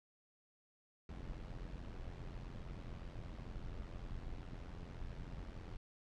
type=noise with amplitude modulation; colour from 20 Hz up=brown; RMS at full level=-44 dBFS; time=1.09-5.77 s; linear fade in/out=2 ms; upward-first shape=sine; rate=87.2 Hz; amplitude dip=70%; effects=low-pass 5000 Hz 12 dB/octave